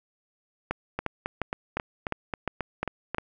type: two click trains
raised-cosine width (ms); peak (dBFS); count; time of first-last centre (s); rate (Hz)
0.5; -14 / -12; 9 / 8; 0.99-3.146 / 0.71-3.183; 3.71 / 2.83
effects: none